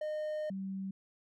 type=tone pair in turn; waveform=triangle / sine; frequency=612 / 192.77 Hz; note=D#5 / G3; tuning=-29 / -29 cents; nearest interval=octave + minor sixth; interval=2000 cents; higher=first; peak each=-32 / -36 dBFS; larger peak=first; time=0.01-0.5 / 0.5-0.91 s; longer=first; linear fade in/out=5 ms; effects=none